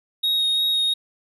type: tone with vibrato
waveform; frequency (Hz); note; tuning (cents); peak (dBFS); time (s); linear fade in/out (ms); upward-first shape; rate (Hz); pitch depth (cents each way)
triangle; 3751; A#7; +10; -17; 0.23-0.94; 10; sine; 2.9; 12
effects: none